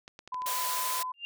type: clicks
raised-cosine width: 0.2 ms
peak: -28 dBFS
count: 6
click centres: 0.079 / 0.191 / 0.276 / 0.344 / 0.42 / 0.46 s
type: tone with pitch glide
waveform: sine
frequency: 1006 to 1013.6 Hz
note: B5 to B5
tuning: +32 to +45 cents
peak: -32 dBFS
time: 0.32-1.12 s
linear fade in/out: 5 ms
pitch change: +13 cents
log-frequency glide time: 0.76-0.87 s
type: high-pass noise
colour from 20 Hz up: white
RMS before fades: -33 dBFS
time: 0.46-1.03 s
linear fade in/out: 5 ms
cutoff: 450 Hz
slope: 96 dB/octave
type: tone with exponential growth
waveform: sine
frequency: 2794 Hz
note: F7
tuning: in tune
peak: -31 dBFS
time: 1.14-1.25 s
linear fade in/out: 0 ms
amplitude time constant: 23 ms
effects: none